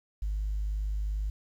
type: tone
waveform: sine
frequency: 51.3 Hz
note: G#1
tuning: 21 cents flat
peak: -27 dBFS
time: 0.22-1.3 s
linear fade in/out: 5 ms
effects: tanh soft clip ceiling -25 dBFS + 10-bit